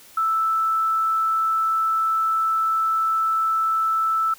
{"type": "tone", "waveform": "sine", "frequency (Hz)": 1318.5, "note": "E6", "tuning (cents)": 0, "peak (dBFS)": -18, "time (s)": [0.17, 4.34], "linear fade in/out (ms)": 5, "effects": ["white hiss -48 dBFS RMS until 4.38 s"]}